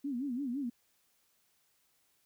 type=tone with vibrato; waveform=sine; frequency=261.6 Hz; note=C4; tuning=in tune; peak=-33 dBFS; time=0.04-0.7 s; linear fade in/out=10 ms; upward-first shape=sine; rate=5.9 Hz; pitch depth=180 cents each way; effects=white hiss -73 dBFS RMS until 2.25 s